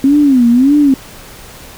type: tone with vibrato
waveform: sine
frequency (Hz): 263.5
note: C4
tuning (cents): +12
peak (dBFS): -5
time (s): 0.04-0.94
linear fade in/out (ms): 2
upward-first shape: sine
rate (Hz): 1.7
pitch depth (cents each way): 200
effects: pink hiss -34 dBFS RMS until 1.77 s